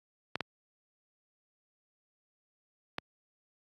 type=clicks; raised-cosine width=0.3 ms; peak=-16 dBFS; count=3; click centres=0.356 / 0.407 / 2.984 s; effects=high-pass 100 Hz 12 dB/octave + AAC 32 kbps